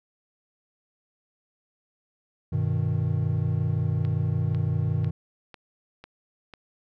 triangle chord, G augmented, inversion none, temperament equal, 98 / 123.47 / 155.56 Hz, G2 / B2 / D#3, 0 / 0 / 0 cents, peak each -25 dBFS, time 2.52-5.11 s, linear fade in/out 10 ms
click train, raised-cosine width 0.3 ms, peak -27 dBFS, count 6, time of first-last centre 4.05-6.538 s, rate 2.01 Hz
effects none

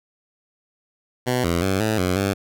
10% pulse tone with pitch steps, 125.2 / 85.5 / 95.7 / 109.1 / 91.1 / 98.2 Hz, B2 / F2 / G2 / A2 / F#2 / G2, +24 / -36 / -41 / -14 / -26 / +4 cents, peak -11 dBFS, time 1.26-2.34 s, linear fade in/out 20 ms, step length 180 ms, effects none

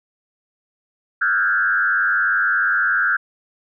sine tone with frequency modulation, 1508 Hz, F#6, 32 cents sharp, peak -15 dBFS, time 1.21-3.17 s, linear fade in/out 10 ms, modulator 96.8 Hz, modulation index 1.5, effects none

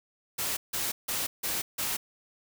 white noise bursts, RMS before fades -31 dBFS, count 5, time 0.38-1.97 s, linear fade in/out 10 ms, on 190 ms, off 160 ms, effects none

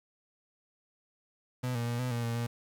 35% pulse tone with pitch steps, 125.7 / 118.2 / 119.3 / 126 / 118.5 / 116.6 / 118.3 Hz, B2 / A#2 / A#2 / B2 / A#2 / A#2 / A#2, +31 / +24 / +41 / +35 / +29 / +1 / +26 cents, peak -29 dBFS, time 1.63-2.47 s, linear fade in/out 10 ms, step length 120 ms, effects 10-bit

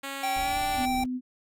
5% pulse tone with pitch glide, 275 to 293 Hz, C#4 to D4, -14 to -4 cents, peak -22 dBFS, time 0.03-0.86 s, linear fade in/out 10 ms, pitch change +110 cents, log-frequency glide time 0.37-0.6 s
square tone with vibrato, 778 Hz, G5, 13 cents flat, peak -27 dBFS, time 0.23-1.04 s, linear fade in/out 5 ms, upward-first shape sine, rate 9.3 Hz, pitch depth 10 cents each way
brown noise, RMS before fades -40 dBFS, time 0.36-1.06 s, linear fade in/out 5 ms
sine tone, 252.6 Hz, B3, 39 cents sharp, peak -28 dBFS, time 0.76-1.21 s, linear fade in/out 50 ms
effects none

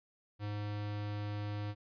square tone, 103.83 Hz, G#2, in tune, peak -37 dBFS, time 0.39-1.75 s, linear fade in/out 50 ms, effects resampled to 11025 Hz

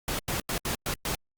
pink noise bursts at uneven times, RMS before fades -30 dBFS, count 6, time 0.08-0.19 / 0.28-0.4 / 0.49-0.58 / 0.65-0.75 / 0.86-0.94 / 1.05-1.15 s, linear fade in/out 2 ms, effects Opus 48 kbps

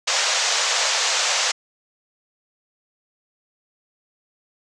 white band-pass noise, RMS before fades -21 dBFS, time 0.07-1.52 s, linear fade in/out 10 ms, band 480 to 7200 Hz, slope 48 dB/octave, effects none

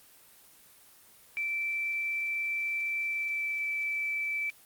sine tone with pitch glide, 2333 to 2318 Hz, D7 to D7, -12 to -23 cents, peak -29 dBFS, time 1.37-4.5 s, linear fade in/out 0 ms, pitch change -11 cents, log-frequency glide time 3.04-3.63 s, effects white hiss -57 dBFS RMS until 4.65 s + Opus 24 kbps

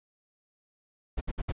brown noise bursts, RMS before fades -30 dBFS, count 4, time 1.17-1.523 s, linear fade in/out 10 ms, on 41 ms, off 63 ms, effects resampled to 8000 Hz

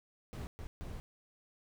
brown noise bursts at uneven times, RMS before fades -43 dBFS, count 3, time 0.33-0.47 / 0.59-0.67 / 0.81-1 s, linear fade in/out 0 ms, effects none

